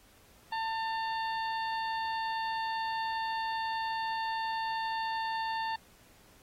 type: harmonic tone with a mistuned harmonic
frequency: 895 Hz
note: A5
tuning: 29 cents sharp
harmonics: 1 / 2 / 3 / 4 / 5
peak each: -32 / -39 / -46 / -46 / -46 dBFS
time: 0.52-5.76 s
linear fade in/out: 5 ms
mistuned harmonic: 3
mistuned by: +57 cents
effects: pink hiss -61 dBFS RMS until 6.42 s + AAC 48 kbps